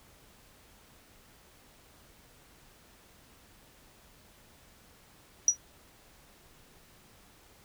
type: tone with exponential decay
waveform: sine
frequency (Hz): 5820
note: F#8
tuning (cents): -29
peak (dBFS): -14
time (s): 5.48-5.57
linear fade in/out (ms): 2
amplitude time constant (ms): 18
effects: tanh soft clip ceiling -11 dBFS + pink hiss -59 dBFS RMS until 7.64 s